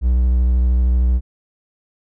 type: tone with vibrato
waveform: triangle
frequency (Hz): 61.74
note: B1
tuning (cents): 0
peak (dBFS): -10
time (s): 0.01-1.21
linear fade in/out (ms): 50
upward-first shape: sine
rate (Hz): 13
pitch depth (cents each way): 31
effects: none